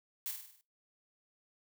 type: noise with echo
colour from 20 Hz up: blue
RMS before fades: -38 dBFS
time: 0.26-0.31 s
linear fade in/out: 0 ms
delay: 50 ms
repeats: 6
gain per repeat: -5 dB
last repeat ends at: 0.61 s
effects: noise-tail reverb RT60 0.2 s tail -17 dB re dry